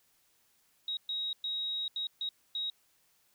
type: tone bursts at uneven times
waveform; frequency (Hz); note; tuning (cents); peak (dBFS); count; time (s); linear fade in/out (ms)
sine; 3800; A#7; +33; -32; 6; 0.88-0.97 / 1.09-1.33 / 1.44-1.88 / 1.96-2.07 / 2.21-2.29 / 2.55-2.7; 2
effects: white hiss -70 dBFS RMS until 3.34 s